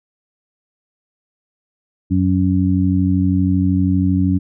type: harmonic tone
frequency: 92.7 Hz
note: F#2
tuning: 4 cents sharp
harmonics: 1 / 2 / 3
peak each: -17 / -17 / -17 dBFS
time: 2.1-4.39 s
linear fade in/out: 20 ms
effects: none